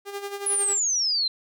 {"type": "tone with tremolo", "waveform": "sawtooth", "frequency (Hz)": 401.7, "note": "G4", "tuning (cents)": 42, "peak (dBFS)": -25, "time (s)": [0.05, 0.79], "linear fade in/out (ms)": 50, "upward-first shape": "sine", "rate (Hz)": 11, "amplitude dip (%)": 65}
{"type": "exponential sweep", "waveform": "sine", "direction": "down", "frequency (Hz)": [10520, 4046], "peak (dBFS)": -21, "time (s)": [0.46, 1.28], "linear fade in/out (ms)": 5}
{"effects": []}